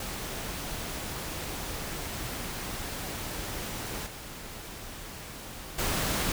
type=noise with level steps; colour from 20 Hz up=pink; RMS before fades=-36 / -42 / -29 dBFS; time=0-6.32 s; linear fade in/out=2 ms; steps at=4.06 / 5.78 s; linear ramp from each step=10 ms; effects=none